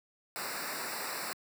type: noise with comb filter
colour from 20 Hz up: pink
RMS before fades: -38 dBFS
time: 0.36-1.33 s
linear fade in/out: 0 ms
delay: 0.31 ms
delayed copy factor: -1
effects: high-pass 150 Hz 12 dB/octave